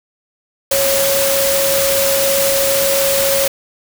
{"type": "tone in noise", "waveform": "sine", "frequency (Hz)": 550, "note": "C#5", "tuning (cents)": -14, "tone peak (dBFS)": -15, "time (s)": [0.71, 3.48], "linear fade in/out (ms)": 5, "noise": "white", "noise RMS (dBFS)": -17, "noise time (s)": [0.71, 3.48], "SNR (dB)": -1, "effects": []}